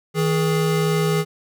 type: tone pair together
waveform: square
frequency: 159.9 / 416.7 Hz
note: D#3 / G#4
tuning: +48 / +6 cents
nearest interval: octave + perfect fourth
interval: 1658 cents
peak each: -20 / -22 dBFS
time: 0.14-1.25 s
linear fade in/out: 50 ms
effects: none